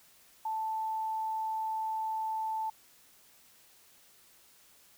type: tone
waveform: sine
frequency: 880 Hz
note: A5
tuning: in tune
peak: -31 dBFS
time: 0.45-2.7 s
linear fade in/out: 5 ms
effects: white hiss -61 dBFS RMS until 4.97 s